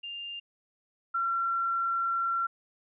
sine tone pair in turn, 2800 / 1362.5 Hz, F7 / F6, +4 / -43 cents, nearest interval octave, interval 1247 cents, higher first, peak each -36 / -26 dBFS, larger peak second, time 0.03-0.4 / 1.14-2.47 s, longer second, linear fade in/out 10 ms, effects none

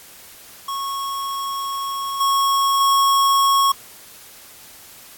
square tone with level steps, 1100 Hz, C#6, 14 cents flat, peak -24 / -16 / -14 dBFS, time 0.68-3.72 s, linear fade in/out 5 ms, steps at 2.2 / 2.8 s, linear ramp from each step 10 ms, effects white hiss -43 dBFS RMS until 5.17 s + AAC 64 kbps

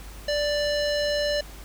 square tone with low-pass filter, 587.3 Hz, D5, in tune, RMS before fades -25 dBFS, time 0.28-1.41 s, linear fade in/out 5 ms, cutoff 4800 Hz, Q 3, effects added 50 Hz sine -40 dBFS peak until 1.64 s + pink hiss -46 dBFS RMS until 1.64 s

